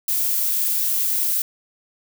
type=noise; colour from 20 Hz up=violet; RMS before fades=-21 dBFS; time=0.08-1.42 s; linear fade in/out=2 ms; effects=none